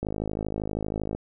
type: click train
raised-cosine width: 2 ms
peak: -16 dBFS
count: 60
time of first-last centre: 0.03-1.15 s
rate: 52.7 Hz
effects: none